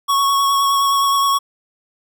square tone with vibrato, 1108.7 Hz, C#6, in tune, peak -14 dBFS, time 0.08-1.39 s, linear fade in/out 20 ms, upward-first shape triangle, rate 9.6 Hz, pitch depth 21 cents each way, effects none

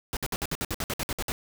pink noise bursts, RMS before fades -30 dBFS, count 13, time 0.13-1.32 s, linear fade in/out 0 ms, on 38 ms, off 58 ms, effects none

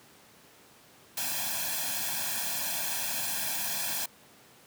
white noise with comb filter, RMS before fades -32 dBFS, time 1.17-4.06 s, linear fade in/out 5 ms, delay 1.2 ms, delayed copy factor +1, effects pink hiss -56 dBFS RMS until 4.66 s + high-pass 150 Hz 12 dB/octave

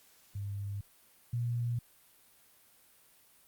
sine tone pair in turn, 100.4 / 119.47 Hz, G2 / A#2, +42 / +43 cents, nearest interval minor third, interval 301 cents, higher second, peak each -35 / -30 dBFS, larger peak second, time 0.35-0.81 / 1.33-1.79 s, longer neither, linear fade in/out 5 ms, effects white hiss -63 dBFS RMS until 3.47 s + Opus 48 kbps

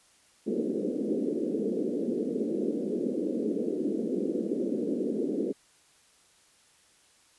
pink band-pass noise, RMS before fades -30 dBFS, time 0.46-5.53 s, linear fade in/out 20 ms, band 210 to 480 Hz, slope 48 dB/octave, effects white hiss -62 dBFS RMS until 7.38 s + resampled to 24000 Hz

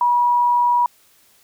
sine tone, 967 Hz, B5, 37 cents flat, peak -13 dBFS, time 0.01-0.86 s, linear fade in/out 2 ms, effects white hiss -55 dBFS RMS until 1.43 s

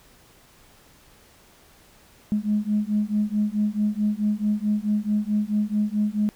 sine beating tone pair, 207.7 / 212.3 Hz, G#3 / G#3, 0 / +38 cents, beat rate 4.6 Hz, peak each -23 dBFS, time 2.32-6.29 s, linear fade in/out 0 ms, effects tanh soft clip ceiling -13 dBFS + pink hiss -54 dBFS RMS until 6.35 s

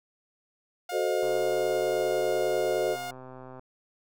sawtooth tone, 712 Hz, F5, 33 cents sharp, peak -30 dBFS, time 0.89-3.11 s, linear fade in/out 5 ms
sine chord, F# diminished seventh, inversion none, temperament equal, 370 / 440 / 523.3 / 622.3 Hz, F#4 / A4 / C5 / Eb5, 0 / 0 / 0 / 0 cents, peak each -30 dBFS, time 0.91-2.97 s, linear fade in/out 50 ms
click train, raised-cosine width 1 ms, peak -31 dBFS, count 306, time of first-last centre 1.23-3.594 s, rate 129 Hz
effects none

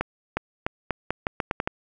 accelerating click train, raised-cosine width 0.5 ms, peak -9 dBFS, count 10, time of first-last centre 0.01-1.675 s, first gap 360 ms, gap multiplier 0.82, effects none

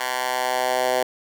10% pulse tone with high-pass filter sweep, 126.9 Hz, B2, 47 cents sharp, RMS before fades -23 dBFS, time 0-1.03 s, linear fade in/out 5 ms, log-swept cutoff 1100 to 560 Hz, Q 1.8, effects none

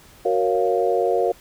sine chord, Gb major seventh, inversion none, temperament equal, 370 / 466.2 / 554.4 / 698.5 Hz, Gb4 / Bb4 / Db5 / F5, 0 / 0 / 0 / 0 cents, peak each -23 / -21 / -24 / -23 dBFS, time 0.25-1.32 s, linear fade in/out 5 ms, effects pink hiss -49 dBFS RMS until 1.4 s

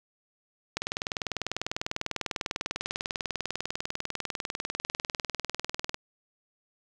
click train, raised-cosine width 0.2 ms, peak -13 dBFS, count 105, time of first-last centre 0.77-5.944 s, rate 20.1 Hz, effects none

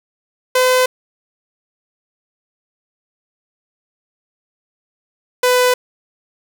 sawtooth tone pair in turn, 509 / 499.4 Hz, C5 / B4, -48 / +19 cents, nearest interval unison, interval 33 cents, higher first, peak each -7 dBFS, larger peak neither, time 0.55-0.86 / 5.43-5.74 s, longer neither, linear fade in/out 5 ms, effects none

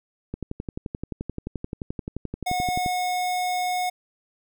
click train, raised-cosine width 3 ms, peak -17 dBFS, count 30, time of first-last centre 0.34-2.862 s, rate 11.5 Hz
square tone, 727 Hz, F#5, 31 cents flat, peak -24 dBFS, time 2.46-3.9 s, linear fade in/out 10 ms
effects none

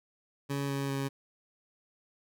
20% pulse tone with pitch steps, 140.1 / 138.65 / 137.22 Hz, C#3 / C#3 / C#3, +19 / +1 / -17 cents, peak -26 dBFS, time 0.49-1.09 s, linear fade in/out 20 ms, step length 200 ms, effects none

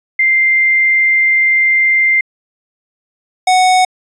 sine / square tone pair in turn, 2093 / 740 Hz, C7 / F#5, 0 / 0 cents, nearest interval octave + tritone, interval 1800 cents, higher first, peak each -8 dBFS, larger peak neither, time 0.19-2.21 / 3.47-3.85 s, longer first, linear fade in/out 5 ms, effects resampled to 22050 Hz

